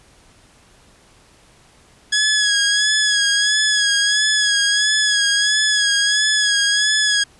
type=tone with vibrato; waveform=15% pulse; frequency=1675 Hz; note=G#6; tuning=14 cents sharp; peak=-8 dBFS; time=2.12-7.24 s; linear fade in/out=10 ms; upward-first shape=sine; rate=1.5 Hz; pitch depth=43 cents each way; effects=pink hiss -51 dBFS RMS until 7.39 s + resampled to 24000 Hz